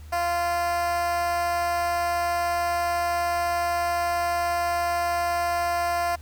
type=tone with high-pass filter; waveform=10% pulse; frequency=346.5 Hz; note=F4; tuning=14 cents flat; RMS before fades=-25 dBFS; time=0.12-6.16 s; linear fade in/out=10 ms; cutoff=690 Hz; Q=3.5; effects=added 76 Hz sine -40 dBFS peak until 6.21 s + pink hiss -54 dBFS RMS until 6.21 s